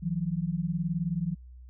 sine beating tone pair, 160.5 / 179.5 Hz, E3 / F3, -46 / +48 cents, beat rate 19 Hz, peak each -30 / -30 dBFS, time 0.02-1.35 s, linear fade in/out 20 ms, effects added 62 Hz sine -45 dBFS peak until 1.69 s

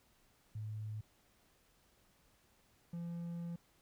sine / triangle tone pair in turn, 107.5 / 170.65 Hz, A2 / F3, -40 / -40 cents, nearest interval minor sixth, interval 800 cents, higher second, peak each -40 / -38 dBFS, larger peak second, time 0.55-1.01 / 2.93-3.56 s, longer second, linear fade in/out 5 ms, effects pink hiss -71 dBFS RMS until 3.81 s

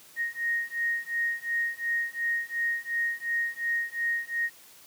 sine beating tone pair, 1864.7 / 1867.5 Hz, A#6 / A#6, 0 / +3 cents, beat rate 2.8 Hz, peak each -30 dBFS, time 0.16-4.5 s, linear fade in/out 50 ms, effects white hiss -53 dBFS RMS until 4.86 s + high-pass 80 Hz 12 dB/octave

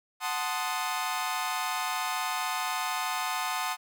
sawtooth chord, F# diminished seventh, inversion none, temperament equal with one note detuned, 740 / 880 / 1043.5 / 1244.5 Hz, F#5 / A5 / C6 / Eb6, 0 / 0 / -5 / 0 cents, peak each -31 dBFS, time 0.2-3.77 s, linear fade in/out 50 ms, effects none

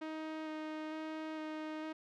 sawtooth tone with vibrato, 312.3 Hz, D#4, 7 cents sharp, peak -36 dBFS, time 0.01-1.93 s, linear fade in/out 10 ms, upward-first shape square, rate 1.1 Hz, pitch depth 10 cents each way, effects low-pass 3000 Hz 12 dB/octave

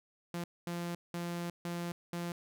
sawtooth tone bursts at uneven times, 172.6 Hz, F3, 20 cents flat, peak -32 dBFS, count 5, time 0.34-0.44 / 0.67-0.95 / 1.14-1.5 / 1.65-1.92 / 2.13-2.32 s, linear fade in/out 2 ms, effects none

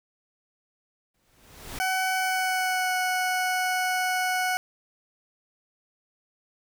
pink noise with exponential growth, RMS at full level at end -34 dBFS, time 1.14-1.79 s, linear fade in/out 5 ms, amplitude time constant 140 ms
20% pulse tone with pitch glide, 752 to 737.8 Hz, F#5 to F#5, +28 to -5 cents, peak -19 dBFS, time 1.8-4.57 s, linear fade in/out 0 ms, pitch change -33 cents, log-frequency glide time 2.14-2.95 s
effects none

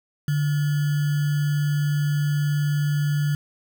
sine tone with sample-and-hold, 146.83 Hz, D3, in tune, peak -19 dBFS, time 0.28-3.35 s, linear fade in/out 2 ms, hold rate 1575 Hz, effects none

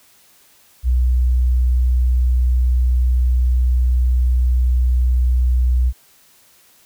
sine tone, 62 Hz, B1, 7 cents sharp, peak -12 dBFS, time 0.83-5.93 s, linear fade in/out 50 ms, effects white hiss -52 dBFS RMS until 6.85 s

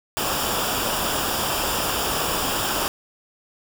pink noise with comb filter, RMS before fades -24 dBFS, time 0.17-2.88 s, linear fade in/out 0 ms, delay 0.48 ms, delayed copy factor -0.65, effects none

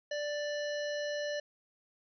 harmonic tone, 588 Hz, D5, 2 cents sharp, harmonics 1 / 3 / 5 / 7 / 9 / 10, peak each -34 / -41 / -47 / -47 / -53 / -52 dBFS, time 0.11-1.4 s, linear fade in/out 5 ms, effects none

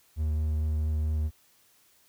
triangle tone with vibrato, 77 Hz, D#2, 17 cents flat, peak -23 dBFS, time 0.16-1.31 s, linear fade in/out 50 ms, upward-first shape triangle, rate 4.5 Hz, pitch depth 13 cents each way, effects white hiss -63 dBFS RMS until 2.08 s

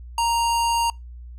square tone with low-pass filter, 932.3 Hz, A#5, in tune, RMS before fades -21 dBFS, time 0.18-0.9 s, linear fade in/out 2 ms, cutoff 10000 Hz, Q 1.2, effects noise-tail reverb RT60 0.2 s tail -25 dB re dry + added 60 Hz sine -36 dBFS peak until 1.38 s

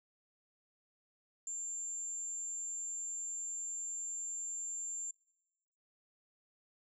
sine tone, 7290 Hz, A#8, 40 cents flat, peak -38 dBFS, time 1.47-5.11 s, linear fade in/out 2 ms, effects noise-tail reverb RT60 1.0 s tail -25 dB re dry

